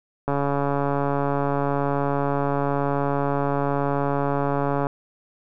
click train, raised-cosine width 1 ms, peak -10 dBFS, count 648, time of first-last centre 0.28-4.869 s, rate 141 Hz, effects none

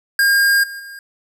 square tone with level steps, 1614 Hz, G#6, 50 cents flat, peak -12 / -29 / -33 dBFS, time 0.19-0.99 s, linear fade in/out 2 ms, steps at 0.63 / 0.79 s, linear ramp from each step 10 ms, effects none

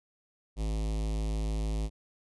square tone with notch filter, 53.3 Hz, G#1, 46 cents sharp, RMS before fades -31 dBFS, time 0.56-1.9 s, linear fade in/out 50 ms, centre 1500 Hz, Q 0.71, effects resampled to 24000 Hz

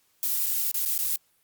violet noise with dropouts, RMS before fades -26 dBFS, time 0.23-1.16 s, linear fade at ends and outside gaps 0 ms, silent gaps 0.461-0.465 / 0.713-0.743 / 0.851-0.859 / 0.979-0.99 s, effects white hiss -67 dBFS RMS until 1.43 s + Opus 48 kbps

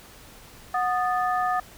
sine tone cluster, 733 / 1235 / 1753 Hz, F#5 / D#6 / A6, -16 / -13 / -7 cents, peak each -24 / -26 / -32 dBFS, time 0.74-1.6 s, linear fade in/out 5 ms, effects pink hiss -48 dBFS RMS until 1.77 s

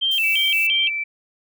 sine tone with vibrato, 2894 Hz, F#7, 39 cents flat, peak -17 dBFS, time 0.01-0.9 s, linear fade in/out 20 ms, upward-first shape square, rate 2.9 Hz, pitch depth 150 cents each way
violet noise, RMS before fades -33 dBFS, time 0.11-0.67 s, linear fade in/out 5 ms
sine tone with pitch glide, 2303 to 2327 Hz, D7 to D7, -34 to -17 cents, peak -22 dBFS, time 0.23-1.04 s, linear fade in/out 10 ms, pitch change +17 cents, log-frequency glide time 0.56-0.65 s
effects none

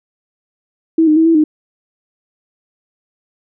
sine tone with pitch steps, 324.4 / 306.7 / 322.9 / 329.6 / 306.8 Hz, E4 / D#4 / E4 / E4 / D#4, -28 / -25 / -36 / 0 / -24 cents, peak -7 dBFS, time 0.98-1.44 s, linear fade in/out 5 ms, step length 92 ms, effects none

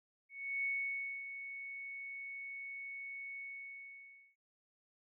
sine tone with ADSR envelope, 2217 Hz, C#7, in tune, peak -33 dBFS, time 0.29-4.36 s, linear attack 350 ms, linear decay 590 ms, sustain -10 dB, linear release 970 ms, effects none

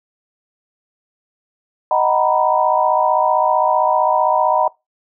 sine chord, B major seventh, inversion first, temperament equal with one note detuned, 622.3 / 748.6 / 932.3 / 987.8 Hz, D#5 / F#5 / A#5 / B5, 0 / +20 / 0 / 0 cents, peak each -18 dBFS, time 1.91-4.68 s, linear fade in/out 2 ms, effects noise-tail reverb RT60 0.2 s tail -22 dB re dry

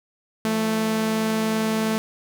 sawtooth tone pair together, 170.72 / 220 Hz, F3 / A3, -39 / 0 cents, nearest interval major third, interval 439 cents, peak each -28 / -17 dBFS, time 0.45-1.98 s, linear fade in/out 0 ms, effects none

